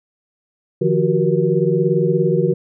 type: tone cluster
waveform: sine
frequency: 152.3 / 173.1 / 364.4 / 381.5 / 474.2 Hz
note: D#3 / F3 / F#4 / G4 / A#4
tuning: -37 / -15 / -26 / -47 / +30 cents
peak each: -20 dBFS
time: 0.81-2.54 s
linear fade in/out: 10 ms
effects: none